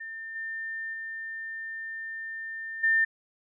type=tone with level steps; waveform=sine; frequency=1800 Hz; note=A6; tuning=39 cents sharp; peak=-36 / -32 / -34 / -20 dBFS; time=0-3.05 s; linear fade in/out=10 ms; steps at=0.35 / 0.93 / 2.83 s; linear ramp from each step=10 ms; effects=none